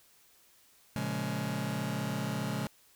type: chord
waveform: sawtooth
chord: Bb minor seventh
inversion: none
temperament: just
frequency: 116.54 / 139.85 / 174.81 / 209.8 Hz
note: Bb2 / Db3 / F3 / Ab3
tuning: 0 / +16 / +2 / +18 cents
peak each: -35 / -32 / -35 / -32 dBFS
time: 0.96-2.67 s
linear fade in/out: 0 ms
effects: white hiss -63 dBFS RMS until 2.95 s